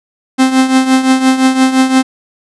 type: tone with tremolo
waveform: 45% pulse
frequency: 261.6 Hz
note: C4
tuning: in tune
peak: -4 dBFS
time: 0.38-2.03 s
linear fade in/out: 20 ms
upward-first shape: triangle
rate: 5.8 Hz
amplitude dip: 75%
effects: resampled to 24000 Hz